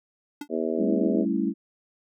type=tone with exponential decay; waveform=square; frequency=291.3 Hz; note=D4; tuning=14 cents flat; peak=-29 dBFS; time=0.41-0.48 s; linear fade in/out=5 ms; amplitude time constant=15 ms
type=harmonic tone; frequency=80.5 Hz; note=E2; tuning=41 cents flat; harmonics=3 / 4 / 5 / 6 / 7 / 8; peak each=-30 / -31 / -29 / -32 / -34 / -34 dBFS; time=0.49-1.26 s; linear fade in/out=50 ms
type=chord; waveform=sine; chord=A dominant seventh; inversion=third; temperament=equal; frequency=196 / 220 / 277.2 / 329.6 Hz; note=G3 / A3 / C#4 / E4; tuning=0 / 0 / 0 / 0 cents; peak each=-28 dBFS; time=0.77-1.54 s; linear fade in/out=50 ms
effects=none